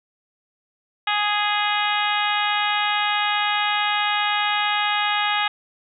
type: harmonic tone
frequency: 415.3 Hz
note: G#4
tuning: in tune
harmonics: 2 / 3 / 4 / 5 / 6 / 7 / 8 / 9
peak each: -24 / -26 / -27 / -28 / -29 / -29 / -30 / -31 dBFS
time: 1.07-5.48 s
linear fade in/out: 5 ms
effects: none